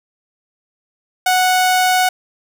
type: tone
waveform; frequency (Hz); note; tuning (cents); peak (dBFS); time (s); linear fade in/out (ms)
sawtooth; 738; F#5; -5; -8; 1.26-2.09; 5
effects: none